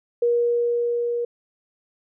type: tone with level ramp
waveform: sine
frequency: 475.9 Hz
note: A#4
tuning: 36 cents sharp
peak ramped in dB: -16 to -22 dBFS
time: 0.22-1.25 s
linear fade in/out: 5 ms
effects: none